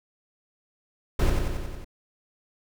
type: noise with echo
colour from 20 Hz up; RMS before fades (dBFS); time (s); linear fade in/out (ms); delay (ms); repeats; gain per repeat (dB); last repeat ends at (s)
brown; -21; 1.19-1.3; 5; 91; 6; -3; 1.846
effects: none